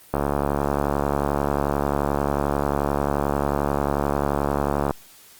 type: click train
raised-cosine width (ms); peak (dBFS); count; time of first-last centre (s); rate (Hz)
1; -7; 341; 0.14-4.909; 71.3
effects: white hiss -49 dBFS RMS until 5.39 s + Opus 32 kbps